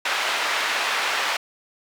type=band-pass noise; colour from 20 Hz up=white; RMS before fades=-24 dBFS; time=0.05-1.37 s; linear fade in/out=5 ms; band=700 to 2600 Hz; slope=12 dB/octave; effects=none